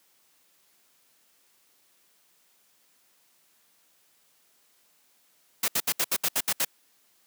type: noise bursts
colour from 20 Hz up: white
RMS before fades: -25 dBFS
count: 9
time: 5.63-6.649 s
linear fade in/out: 5 ms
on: 51 ms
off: 70 ms
effects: white hiss -65 dBFS RMS until 7.26 s + high-pass 150 Hz 12 dB/octave